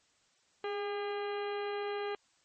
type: harmonic tone with a mistuned harmonic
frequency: 404.5 Hz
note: G#4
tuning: 46 cents flat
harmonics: 1 / 2 / 3 / 4 / 5 / 6 / 7 / 8 / 10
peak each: -35 / -41 / -45 / -47 / -49 / -51 / -52 / -53 / -55 dBFS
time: 0.64-2.15 s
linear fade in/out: 2 ms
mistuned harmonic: 1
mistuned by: +30 cents
effects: white hiss -70 dBFS RMS until 2.44 s + MP3 32 kbps